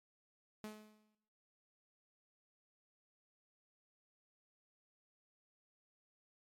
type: tone with exponential decay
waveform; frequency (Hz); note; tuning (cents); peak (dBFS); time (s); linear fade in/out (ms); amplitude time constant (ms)
sawtooth; 213.8; A3; -49; -39; 0.64-1.15; 0; 110
effects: noise-tail reverb RT60 0.8 s tail -17 dB re dry + MP3 64 kbps